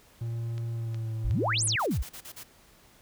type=tone with pitch glide; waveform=triangle; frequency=115.9 to 111.37 Hz; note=A#2 to A2; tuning=-10 to +21 cents; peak=-28 dBFS; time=0.21-1.76 s; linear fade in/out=5 ms; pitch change=-69 cents; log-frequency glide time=0.71-1.12 s
type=click train; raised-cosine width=0.2 ms; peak=-29 dBFS; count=4; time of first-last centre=0.58-1.675 s; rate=2.74 Hz
type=exponential two-way sweep; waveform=sine; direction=up then down; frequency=31 to 11240 to 43.51 Hz; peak=-25 dBFS; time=1.24-2.03 s; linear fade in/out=10 ms; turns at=1.65 s
type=noise bursts; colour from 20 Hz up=white; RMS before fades=-43 dBFS; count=6; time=1.79-2.436 s; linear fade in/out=10 ms; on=76 ms; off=38 ms
effects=pink hiss -58 dBFS RMS until 3.01 s